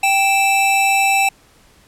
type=tone pair together; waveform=square; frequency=784 / 2637 Hz; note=G5 / E7; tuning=0 / 0 cents; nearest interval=octave + major sixth; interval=2100 cents; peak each=-16 dBFS; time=0.03-1.29 s; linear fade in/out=5 ms; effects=pink hiss -51 dBFS RMS until 1.87 s + low-pass 12000 Hz 12 dB/octave